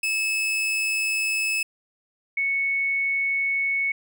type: tone pair in turn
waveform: 40% pulse / sine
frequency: 2600 / 2212 Hz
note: E7 / C#7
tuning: -24 / -4 cents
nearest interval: minor third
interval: 280 cents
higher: first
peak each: -21 dBFS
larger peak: neither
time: 0.03-1.63 / 2.37-3.92 s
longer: first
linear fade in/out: 5 ms
effects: none